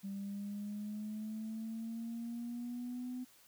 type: exponential sweep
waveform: sine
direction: up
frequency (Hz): 196 to 252.7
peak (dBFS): -38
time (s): 0.03-3.25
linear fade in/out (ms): 20
effects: tanh soft clip ceiling -35 dBFS + white hiss -64 dBFS RMS until 3.47 s